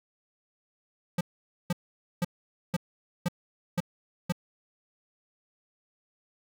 square tone bursts, 175.7 Hz, F3, 11 cents sharp, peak -25 dBFS, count 7, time 1.18-4.323 s, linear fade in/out 5 ms, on 29 ms, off 490 ms, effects none

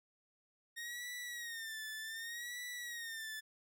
sawtooth tone with vibrato, 1851 Hz, A#6, 13 cents flat, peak -39 dBFS, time 0.76-3.41 s, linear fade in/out 20 ms, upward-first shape sine, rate 0.66 Hz, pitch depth 100 cents each way, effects none

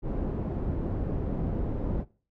pink low-pass noise, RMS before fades -30 dBFS, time 0.02-2.05 s, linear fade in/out 50 ms, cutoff 420 Hz, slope 12 dB/octave, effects noise-tail reverb RT60 0.4 s tail -21 dB re dry

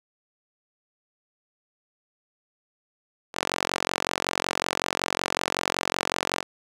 sawtooth tone with high-pass filter, 45.36 Hz, F#1, 34 cents flat, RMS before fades -29 dBFS, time 3.33-6.44 s, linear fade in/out 50 ms, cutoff 620 Hz, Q 0.62, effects low-pass 9000 Hz 12 dB/octave

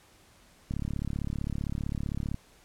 click train, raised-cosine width 5 ms, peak -20 dBFS, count 59, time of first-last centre 0.71-2.344 s, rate 35.5 Hz, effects pink hiss -59 dBFS RMS until 2.64 s + low-pass 12000 Hz 12 dB/octave

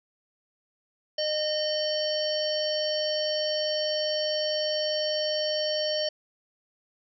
harmonic tone with a mistuned harmonic, 612 Hz, D#5, 29 cents flat, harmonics 1 / 3 / 5 / 7 / 9, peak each -27 / -41 / -34 / -33 / -34 dBFS, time 1.18-6.09 s, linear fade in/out 5 ms, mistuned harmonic 7, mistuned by +87 cents, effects none

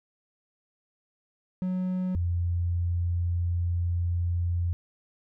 triangle / sine tone pair in turn, 184 / 86.84 Hz, F#3 / F2, -9 / -9 cents, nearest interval octave + minor second, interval 1300 cents, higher first, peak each -24 dBFS, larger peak neither, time 1.62-2.15 / 2.15-4.73 s, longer second, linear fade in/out 0 ms, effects none

